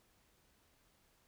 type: silence
effects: pink hiss -72 dBFS RMS until 1.27 s